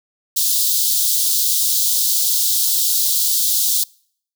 white high-pass noise, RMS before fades -17 dBFS, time 0.36-3.84 s, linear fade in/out 10 ms, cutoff 3500 Hz, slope 48 dB/octave, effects noise-tail reverb RT60 0.6 s tail -26 dB re dry

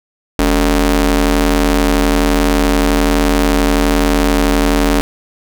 sawtooth ring-modulated tone, 164.4 Hz, E3, 4 cents flat, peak -3 dBFS, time 0.39-5.01 s, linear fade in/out 0 ms, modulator 118 Hz, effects none

